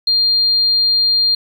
sine tone, 4200 Hz, C8, 6 cents sharp, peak -11 dBFS, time 0.07-1.35 s, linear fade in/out 5 ms, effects 7-bit

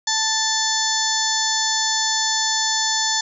harmonic tone, 880 Hz, A5, in tune, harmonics 1 / 2 / 4 / 5 / 6 / 7 / 8, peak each -26 / -26 / -26 / -26 / -26 / -26 / -26 dBFS, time 0.07-3.21 s, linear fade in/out 5 ms, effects none

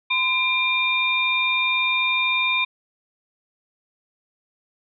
sine tone cluster, 1023 / 2389 / 3656 Hz, C6 / D7 / A#7, -39 / +29 / -34 cents, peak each -26 / -20 / -25 dBFS, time 0.1-2.65 s, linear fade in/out 10 ms, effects none

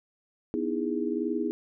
sine chord, E major seventh, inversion second, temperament just, 247.2 / 309 / 329.6 / 412 Hz, B3 / D#4 / E4 / G#4, +2 / -12 / 0 / -14 cents, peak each -32 dBFS, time 0.54-1.51 s, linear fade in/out 0 ms, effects none

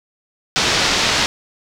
white low-pass noise, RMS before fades -17 dBFS, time 0.56-1.26 s, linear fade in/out 0 ms, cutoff 5500 Hz, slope 24 dB/octave, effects none

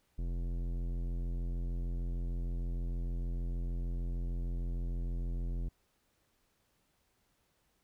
sine tone with tanh clipping, 43.26 Hz, F1, 16 cents flat, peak -35 dBFS, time 0.18-5.69 s, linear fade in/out 10 ms, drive 16 dB, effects pink hiss -75 dBFS RMS until 7.83 s

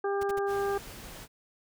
harmonic tone, 398.9 Hz, G4, 30 cents sharp, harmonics 1 / 2 / 3 / 4, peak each -28 / -34 / -38 / -40 dBFS, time 0.04-0.78 s, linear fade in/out 5 ms
pink noise bursts, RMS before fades -42 dBFS, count 3, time 0.21-0.391 s, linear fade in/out 5 ms, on 23 ms, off 56 ms
pink noise, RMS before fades -45 dBFS, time 0.46-1.28 s, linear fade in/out 50 ms
effects none

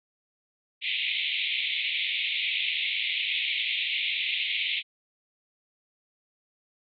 pink band-pass noise, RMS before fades -29 dBFS, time 0.81-4.83 s, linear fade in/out 50 ms, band 2100 to 3800 Hz, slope 96 dB/octave, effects none

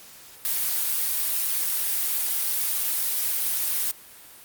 blue noise, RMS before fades -25 dBFS, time 0.45-3.91 s, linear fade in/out 0 ms, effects white hiss -47 dBFS RMS until 4.44 s + Opus 48 kbps

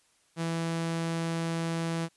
sawtooth tone, 165.6 Hz, E3, 8 cents sharp, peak -25 dBFS, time 0.36-2.09 s, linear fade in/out 50 ms, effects white hiss -67 dBFS RMS until 2.16 s + resampled to 24000 Hz

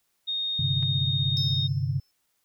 sine tone, 3700 Hz, A#7, 14 cents flat, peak -26 dBFS, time 0.27-1.68 s, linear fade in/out 20 ms
sine chord, G suspended fourth, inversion none, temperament equal, 98 / 130.81 / 146.83 Hz, G2 / C3 / D3, 0 / 0 / 0 cents, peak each -30 / -27 / -29 dBFS, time 0.59-2 s, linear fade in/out 5 ms
clicks, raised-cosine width 0.3 ms, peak -31 dBFS, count 2, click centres 0.826 / 0.832 s
triangle tone with exponential decay, 5274 Hz, E8, in tune, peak -28 dBFS, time 1.37-2.11 s, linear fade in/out 0 ms, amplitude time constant 160 ms
effects white hiss -73 dBFS RMS until 2.44 s

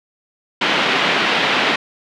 white band-pass noise, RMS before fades -17 dBFS, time 0.61-1.76 s, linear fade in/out 5 ms, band 170 to 3300 Hz, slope 24 dB/octave, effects none

